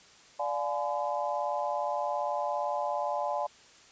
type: chord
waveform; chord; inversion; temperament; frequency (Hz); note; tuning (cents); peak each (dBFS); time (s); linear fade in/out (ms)
sine; D diminished seventh; none; just; 587.3 / 704.8 / 845.8 / 1014.9; D5 / F5 / Ab5 / Cb6; 0 / +16 / +31 / +47; -33 / -35 / -33 / -36; 0.39-3.47; 10
effects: white hiss -56 dBFS RMS until 3.91 s + resampled to 16000 Hz